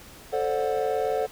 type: chord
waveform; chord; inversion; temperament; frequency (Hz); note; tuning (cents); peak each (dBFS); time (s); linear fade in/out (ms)
triangle; D dominant seventh; second; just; 440.5 / 528.6 / 587.3 / 734.2; A4 / C5 / D5 / F#5; +2 / +18 / 0 / -14; -25 / -27 / -30 / -27; 0.32-1.27; 20
effects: pink hiss -47 dBFS RMS until 1.31 s